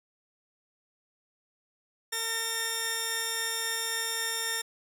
10% pulse tone pair together, 454 / 1819.7 Hz, A#4 / A#6, -46 / -42 cents, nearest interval 2 octaves, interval 2404 cents, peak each -29 / -21 dBFS, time 2.12-4.62 s, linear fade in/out 10 ms, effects none

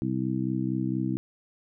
harmonic tone, 64.3 Hz, C2, 30 cents flat, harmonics 2 / 3 / 4 / 5, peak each -31 / -31 / -31 / -31 dBFS, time 0.02-1.17 s, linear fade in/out 0 ms, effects none

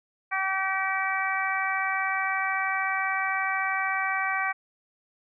harmonic tone, 383.8 Hz, G4, 37 cents flat, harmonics 2 / 3 / 4 / 5 / 6, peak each -31 / -31 / -31 / -31 / -31 dBFS, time 0.31-4.53 s, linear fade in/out 20 ms, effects none

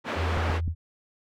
pink band-pass noise, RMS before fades -31 dBFS, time 0.04-0.61 s, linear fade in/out 50 ms, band 270 to 2200 Hz, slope 12 dB/octave
sine tone with vibrato, 83 Hz, E2, 12 cents sharp, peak -25 dBFS, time 0.15-0.75 s, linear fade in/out 50 ms, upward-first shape triangle, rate 3 Hz, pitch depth 9 cents each way
clicks, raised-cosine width 5 ms, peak -20 dBFS, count 3, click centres 0.374 / 0.5 / 0.679 s
effects none

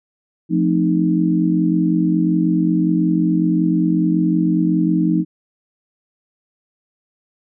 sine chord, F dominant seventh, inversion none, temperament equal, 174.61 / 220 / 261.6 / 311.1 Hz, F3 / A3 / C4 / Eb4, 0 / 0 / 0 / 0 cents, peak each -17 / -23 / -23 / -17 dBFS, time 0.49-5.25 s, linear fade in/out 50 ms, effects none

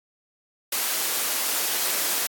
white high-pass noise, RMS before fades -25 dBFS, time 0.72-2.27 s, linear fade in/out 5 ms, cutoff 320 Hz, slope 12 dB/octave, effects AAC 64 kbps

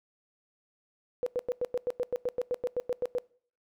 sine tone bursts, 493.9 Hz, B4, in tune, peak -26 dBFS, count 16, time 1.23-3.184 s, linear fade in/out 0 ms, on 34 ms, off 94 ms, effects noise-tail reverb RT60 0.5 s tail -23 dB re dry

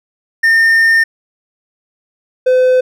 triangle tone pair in turn, 1816 / 509.6 Hz, A#6 / C5, -46 / -46 cents, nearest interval octave + minor seventh, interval 2200 cents, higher first, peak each -5 dBFS, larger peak neither, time 0.43-1.04 / 2.46-2.81 s, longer first, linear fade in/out 10 ms, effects none

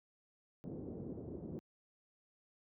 white low-pass noise, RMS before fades -45 dBFS, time 0.64-1.59 s, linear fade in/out 0 ms, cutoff 400 Hz, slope 24 dB/octave, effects high-pass 80 Hz 12 dB/octave

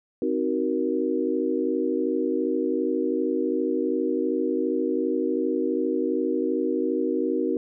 sine chord, C half-diminished seventh, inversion none, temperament just, 261.6 / 314 / 376.7 / 470.9 Hz, C4 / Eb4 / Gb4 / Bb4, 0 / +16 / +31 / +18 cents, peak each -28 / -27 / -27 / -28 dBFS, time 0.22-7.57 s, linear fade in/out 2 ms, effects none

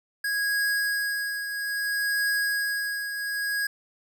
square tone with tremolo, 1651 Hz, G#6, 11 cents flat, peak -23 dBFS, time 0.24-3.67 s, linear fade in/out 5 ms, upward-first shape triangle, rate 0.61 Hz, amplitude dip 60%, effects none

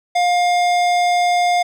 sine tone with hard clipping, 708 Hz, F5, 23 cents sharp, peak -15 dBFS, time 0.15-1.63 s, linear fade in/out 10 ms, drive 16 dB, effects none

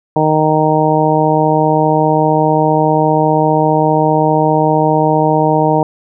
harmonic tone, 155.1 Hz, D#3, 5 cents flat, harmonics 1 / 2 / 3 / 4 / 5 / 6, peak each -16 / -16 / -16 / -16 / -16 / -16 dBFS, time 0.16-5.83 s, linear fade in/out 2 ms, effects none

